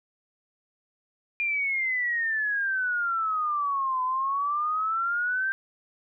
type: exponential two-way sweep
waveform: sine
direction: down then up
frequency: 2414 to 1011 to 1579 Hz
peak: -24 dBFS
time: 1.4-5.52 s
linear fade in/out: 0 ms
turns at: 4.03 s
effects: none